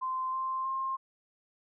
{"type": "tone with pitch steps", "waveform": "sine", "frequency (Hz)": [1038, 1050.1, 1062.3], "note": ["C6", "C6", "C6"], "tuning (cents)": [-14, 6, 26], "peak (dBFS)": -30, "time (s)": [0.01, 0.97], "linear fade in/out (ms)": 20, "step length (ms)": 320, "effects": []}